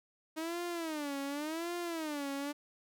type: tone with vibrato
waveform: sawtooth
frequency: 311.1 Hz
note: D#4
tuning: in tune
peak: -32 dBFS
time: 0.36-2.53 s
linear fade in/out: 20 ms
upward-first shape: sine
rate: 0.89 Hz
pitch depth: 200 cents each way
effects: none